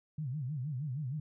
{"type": "tone with vibrato", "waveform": "sine", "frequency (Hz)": 138.59, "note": "C#3", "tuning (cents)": 0, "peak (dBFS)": -34, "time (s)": [0.18, 1.2], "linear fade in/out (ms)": 5, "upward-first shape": "sine", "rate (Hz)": 6.4, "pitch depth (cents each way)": 220, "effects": []}